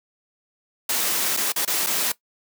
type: noise with dropouts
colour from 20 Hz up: white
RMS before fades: -23 dBFS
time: 0.89-2.12 s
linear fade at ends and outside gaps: 5 ms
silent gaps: 1.367-1.371 / 1.522-1.56 / 1.651-1.675 / 1.864-1.868 s
effects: noise-tail reverb RT60 0.1 s tail -18 dB re dry + high-pass 200 Hz 12 dB/octave